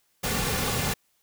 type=noise with comb filter; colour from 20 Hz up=pink; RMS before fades=-27 dBFS; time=0.23-0.94 s; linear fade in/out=10 ms; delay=3.1 ms; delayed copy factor=-0.55; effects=white hiss -69 dBFS RMS until 1.22 s